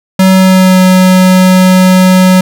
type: tone with pitch glide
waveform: square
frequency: 188.7 to 185.24 Hz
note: F#3 to F#3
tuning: +34 to +2 cents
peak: -3 dBFS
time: 0.19-2.41 s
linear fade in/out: 5 ms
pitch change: -32 cents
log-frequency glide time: 0.31-0.79 s
effects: none